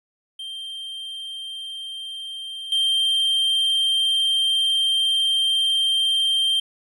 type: tone with level steps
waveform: triangle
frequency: 3159 Hz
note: G7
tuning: 13 cents sharp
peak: -29 / -16 dBFS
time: 0.39-6.6 s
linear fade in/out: 5 ms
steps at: 2.72 s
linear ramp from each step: 2 ms
effects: none